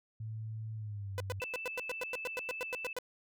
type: tone with pitch glide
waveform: sine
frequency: 110 to 96.87 Hz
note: A2 to G2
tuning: 0 to -20 cents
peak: -38 dBFS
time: 0.2-1.4 s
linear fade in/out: 5 ms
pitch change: -220 cents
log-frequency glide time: 0.75-1.14 s
type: tone bursts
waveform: sawtooth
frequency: 500 Hz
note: B4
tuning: 21 cents sharp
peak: -31 dBFS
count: 16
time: 1.18-2.987 s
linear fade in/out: 0 ms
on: 22 ms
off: 97 ms
type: tone with vibrato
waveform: sine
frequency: 2637 Hz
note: E7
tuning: in tune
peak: -39 dBFS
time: 1.4-2.93 s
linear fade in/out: 2 ms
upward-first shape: sine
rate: 5.9 Hz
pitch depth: 8 cents each way
effects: none